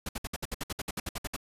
pink noise bursts, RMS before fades -34 dBFS, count 15, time 0.06-1.364 s, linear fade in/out 5 ms, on 30 ms, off 61 ms, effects resampled to 32000 Hz

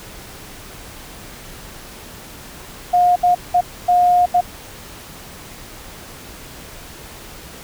sine tone bursts at uneven times, 714 Hz, F5, 38 cents sharp, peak -10 dBFS, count 5, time 2.93-3.16 / 3.23-3.35 / 3.54-3.61 / 3.88-4.26 / 4.34-4.41 s, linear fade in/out 10 ms, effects pink hiss -37 dBFS RMS until 7.63 s

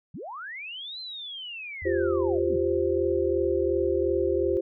sine linear two-way sweep, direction up then down, 110 to 4133 to 110 Hz, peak -35 dBFS, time 0.14-2.57 s, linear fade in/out 5 ms, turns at 1 s
sine tone with pitch glide, 82.41 to 77.34 Hz, E2 to D#2, 0 to -10 cents, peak -35 dBFS, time 1.82-4.57 s, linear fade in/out 0 ms, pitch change -110 cents, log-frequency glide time 3.02-3.46 s
sine chord, F suspended second, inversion none, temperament equal, 349.2 / 392 / 523.3 Hz, F4 / G4 / C5, 0 / 0 / 0 cents, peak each -26 / -26 / -28 dBFS, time 1.85-4.61 s, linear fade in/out 10 ms
effects none

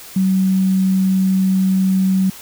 sine tone, 189.5 Hz, F#3, 42 cents sharp, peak -12 dBFS, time 0.16-2.3 s, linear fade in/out 5 ms, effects white hiss -37 dBFS RMS until 2.41 s

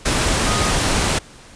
sine tone in noise, 1244.5 Hz, D#6, in tune, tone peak -24 dBFS, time 0.46-0.71 s, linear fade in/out 10 ms, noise pink, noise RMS -18 dBFS, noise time 0.05-1.19 s, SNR -9 dB, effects pink hiss -43 dBFS RMS until 1.55 s + resampled to 22050 Hz

